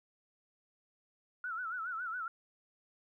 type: tone with vibrato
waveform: sine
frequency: 1396.9 Hz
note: F6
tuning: in tune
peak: -36 dBFS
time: 1.44-2.28 s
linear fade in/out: 2 ms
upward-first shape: sine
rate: 7.2 Hz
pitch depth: 130 cents each way
effects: 13-bit